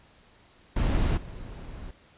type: noise with level steps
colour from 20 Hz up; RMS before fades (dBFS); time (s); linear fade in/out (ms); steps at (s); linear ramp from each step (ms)
brown; -24 / -40; 0.76-1.91; 5; 1.16; 20
effects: pink hiss -58 dBFS RMS until 2.17 s + resampled to 8000 Hz